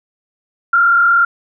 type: tone with frequency modulation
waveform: sine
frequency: 1389 Hz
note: F6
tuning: 10 cents flat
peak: -8 dBFS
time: 0.73-1.25 s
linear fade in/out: 5 ms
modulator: 36.6 Hz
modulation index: 0.81
effects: none